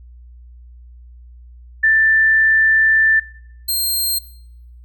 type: tone pair in turn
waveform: sine / 10% pulse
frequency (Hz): 1771 / 4190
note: A6 / C8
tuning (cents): +11 / +2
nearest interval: octave + minor third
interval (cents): 1491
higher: second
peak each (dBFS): -10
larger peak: neither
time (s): 1.83-3.2 / 3.68-4.19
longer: first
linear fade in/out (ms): 10
effects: noise-tail reverb RT60 0.8 s tail -21 dB re dry + added 60 Hz sine -38 dBFS peak until 4.84 s